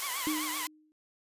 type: high-pass noise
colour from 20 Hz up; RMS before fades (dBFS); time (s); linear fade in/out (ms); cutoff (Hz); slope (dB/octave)
white; -36; 0-0.67; 0; 600; 12
type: tone with vibrato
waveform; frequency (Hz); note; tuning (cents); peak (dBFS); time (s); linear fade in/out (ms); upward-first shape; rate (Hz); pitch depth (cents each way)
20% pulse; 1057; C6; +17; -31; 0.02-0.67; 5; triangle; 7.7; 170
type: tone with exponential decay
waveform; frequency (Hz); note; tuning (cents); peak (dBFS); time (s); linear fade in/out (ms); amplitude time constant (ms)
sine; 307.9; D#4; -18; -27; 0.27-0.92; 0; 140
effects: resampled to 32000 Hz